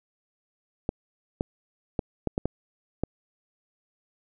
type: clicks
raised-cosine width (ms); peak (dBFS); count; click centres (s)
2; -12; 7; 0.891 / 1.409 / 1.992 / 2.273 / 2.379 / 2.456 / 3.036
effects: none